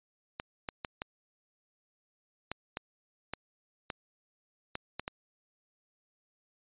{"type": "clicks", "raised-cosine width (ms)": 0.3, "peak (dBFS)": -19, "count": 11, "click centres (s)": [0.399, 0.688, 0.848, 1.019, 2.516, 2.771, 3.336, 3.902, 4.754, 4.996, 5.079], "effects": ["resampled to 8000 Hz"]}